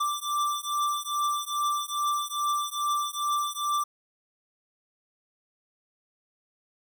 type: beating tone pair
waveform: square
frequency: 1174.7 / 1177.1 Hz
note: D6 / D6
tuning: 0 / +4 cents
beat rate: 2.4 Hz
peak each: -30 dBFS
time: 0-3.84 s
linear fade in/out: 10 ms
effects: none